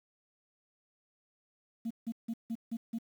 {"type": "tone bursts", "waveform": "sine", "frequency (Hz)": 228.7, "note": "A#3", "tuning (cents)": -33, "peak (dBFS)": -31, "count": 6, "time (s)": [1.85, 2.986], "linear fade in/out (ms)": 10, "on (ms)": 56, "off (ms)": 160, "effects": ["tanh soft clip ceiling -30 dBFS", "10-bit"]}